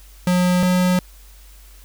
square tone pair in turn, 180 / 181.46 Hz, F#3 / F#3, -47 / -33 cents, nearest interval unison, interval 14 cents, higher second, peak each -15 dBFS, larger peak neither, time 0.27-0.63 / 0.63-0.99 s, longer neither, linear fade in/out 2 ms, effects added 48 Hz sine -42 dBFS peak until 1.84 s + white hiss -50 dBFS RMS until 1.84 s

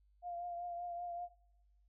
sine tone with vibrato, 698.5 Hz, F5, in tune, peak -40 dBFS, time 0.22-1.29 s, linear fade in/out 50 ms, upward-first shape triangle, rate 5.2 Hz, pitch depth 30 cents each way, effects noise-tail reverb RT60 0.9 s tail -21 dB re dry + added 50 Hz sine -67 dBFS peak until 1.88 s

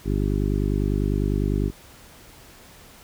harmonic tone, 50 Hz, G1, 35 cents sharp, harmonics 1 / 2 / 3 / 4 / 5 / 6 / 7 / 8, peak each -24 / -27 / -29 / -30 / -31 / -32 / -32 / -33 dBFS, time 0.04-1.72 s, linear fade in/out 50 ms, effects pink hiss -48 dBFS RMS until 3.03 s

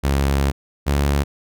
sawtooth tone pair in turn, 69.3 / 70.92 Hz, C#2 / C#2, 0 / +40 cents, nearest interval unison, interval 40 cents, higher second, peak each -12 dBFS, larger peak neither, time 0.03-0.52 / 0.86-1.24 s, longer first, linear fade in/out 20 ms, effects none

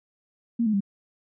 sine tone with pitch steps, 233.1 / 215 / 198.29 Hz, A#3 / A3 / G3, 0 / -40 / +20 cents, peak -20 dBFS, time 0.59-0.806 s, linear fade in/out 10 ms, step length 72 ms, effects none

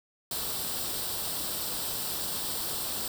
white noise with comb filter, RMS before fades -33 dBFS, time 0.31-3.08 s, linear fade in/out 2 ms, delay 0.23 ms, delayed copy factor +0.6, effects none

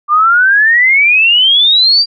sine exponential sweep, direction up, 1174.7 to 4780 Hz, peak -5 dBFS, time 0.08-2.06 s, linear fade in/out 50 ms, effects none

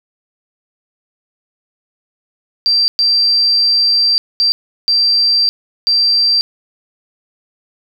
sine tone bursts at uneven times, 4703 Hz, D8, 2 cents sharp, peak -9 dBFS, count 5, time 2.66-2.88 / 2.99-4.18 / 4.4-4.52 / 4.88-5.49 / 5.87-6.41 s, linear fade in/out 0 ms, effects 7-bit

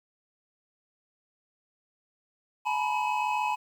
triangle tone cluster, 849 / 944 / 991 / 2555 Hz, G#5 / A#5 / B5 / D#7, +38 / +22 / +6 / +45 cents, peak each -27 / -35 / -28 / -33 dBFS, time 2.65-3.56 s, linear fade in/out 20 ms, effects 10-bit

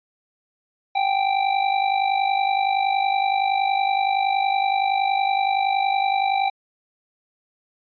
square tone with amplitude modulation, 784 Hz, G5, in tune, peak -16 dBFS, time 0.95-6.5 s, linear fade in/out 10 ms, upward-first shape sine, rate 50.7 Hz, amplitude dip 70%, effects resampled to 11025 Hz

